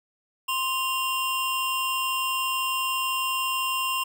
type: tone pair together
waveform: square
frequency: 1046 / 2792 Hz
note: C6 / F7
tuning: -1 / -1 cents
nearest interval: octave + perfect fourth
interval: 1700 cents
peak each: -28 dBFS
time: 0.48-4.04 s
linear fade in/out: 10 ms
effects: none